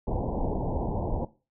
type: low-pass noise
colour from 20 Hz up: pink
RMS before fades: -29 dBFS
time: 0.07-1.25 s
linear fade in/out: 5 ms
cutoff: 940 Hz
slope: 96 dB/octave
effects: noise-tail reverb RT60 0.3 s tail -17 dB re dry